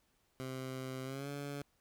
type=tone with pitch glide; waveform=15% pulse; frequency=130.7 to 142.53 Hz; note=C3 to C#3; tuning=-1 to +49 cents; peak=-34 dBFS; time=0.4-1.62 s; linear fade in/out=0 ms; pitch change=+150 cents; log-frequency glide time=1.04-1.29 s; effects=pink hiss -75 dBFS RMS until 1.8 s